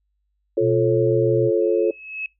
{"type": "chord", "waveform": "sine", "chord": "F augmented", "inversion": "none", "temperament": "just", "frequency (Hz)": [349.2, 436.5, 545.7], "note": ["F4", "A4", "C#5"], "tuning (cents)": [0, -14, -27], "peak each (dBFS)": [-20, -19, -22], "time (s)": [0.57, 1.91], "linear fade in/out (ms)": 5}
{"type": "tone with vibrato", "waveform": "sine", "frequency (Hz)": 123.47, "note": "B2", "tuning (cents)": 0, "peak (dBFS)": -22, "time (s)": [0.6, 1.51], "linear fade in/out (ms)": 50, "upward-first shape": "square", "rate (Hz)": 13, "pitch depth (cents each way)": 9}
{"type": "tone with exponential growth", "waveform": "sine", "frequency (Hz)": 2581, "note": "E7", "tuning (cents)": -37, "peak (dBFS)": -23, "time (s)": [1.61, 2.26], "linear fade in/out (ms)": 2, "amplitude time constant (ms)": 140}
{"effects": ["noise-tail reverb RT60 0.2 s tail -25 dB re dry", "added 50 Hz sine -68 dBFS peak until 2.39 s"]}